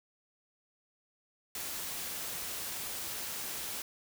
white noise, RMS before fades -39 dBFS, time 1.55-3.82 s, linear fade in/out 2 ms, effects none

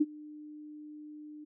sine tone with ADSR envelope, 301 Hz, D4, 43 cents sharp, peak -20 dBFS, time 0-1.45 s, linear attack 12 ms, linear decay 36 ms, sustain -24 dB, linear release 15 ms, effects none

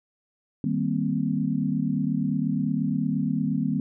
sine chord, C minor seventh, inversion first, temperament equal, 155.56 / 196 / 233.1 / 261.6 Hz, Eb3 / G3 / Bb3 / C4, 0 / 0 / 0 / 0 cents, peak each -28 dBFS, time 0.64-3.8 s, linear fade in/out 2 ms, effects none

